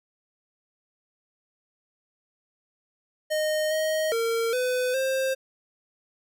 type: tone with pitch steps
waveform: square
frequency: 617 / 627 / 458.3 / 503 / 529 Hz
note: D#5 / D#5 / A#4 / B4 / C5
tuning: -15 / +13 / -29 / +32 / +19 cents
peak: -24 dBFS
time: 3.3-5.35 s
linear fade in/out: 20 ms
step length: 410 ms
effects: none